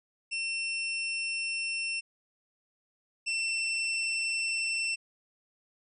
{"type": "tone pair in turn", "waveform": "sawtooth", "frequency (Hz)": [2700, 2689], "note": ["E7", "E7"], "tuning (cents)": [41, 34], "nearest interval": "unison", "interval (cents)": 7, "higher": "first", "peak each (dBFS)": [-27, -25], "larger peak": "second", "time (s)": [[0.31, 2.01], [3.26, 4.96]], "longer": "neither", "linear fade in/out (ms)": 20, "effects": ["resampled to 22050 Hz"]}